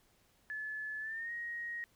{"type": "tone with pitch glide", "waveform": "sine", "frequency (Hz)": [1725, 1881.1], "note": ["A6", "A#6"], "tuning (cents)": [-35, 15], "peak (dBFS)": -38, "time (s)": [0.5, 1.84], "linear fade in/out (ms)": 0, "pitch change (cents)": 150, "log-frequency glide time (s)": [1, 1.32], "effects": ["pink hiss -70 dBFS RMS until 1.95 s"]}